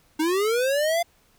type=linear sweep; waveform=square; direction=up; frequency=302.2 to 698.5 Hz; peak=-21 dBFS; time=0.19-1.03 s; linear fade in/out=10 ms; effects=pink hiss -61 dBFS RMS until 1.38 s